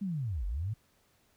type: linear two-way sweep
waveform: sine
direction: down then up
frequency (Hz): 207.7 to 43.61 to 116.1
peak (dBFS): -31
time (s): 0.01-0.74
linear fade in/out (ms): 10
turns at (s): 0.46
effects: pink hiss -69 dBFS RMS until 1.36 s